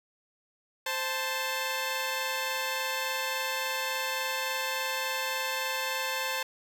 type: tone pair together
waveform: 10% pulse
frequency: 522.7 / 879 Hz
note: C5 / A5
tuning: -2 / -2 cents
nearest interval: major sixth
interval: 900 cents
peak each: -24 dBFS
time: 0.86-6.43 s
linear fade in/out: 5 ms
effects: none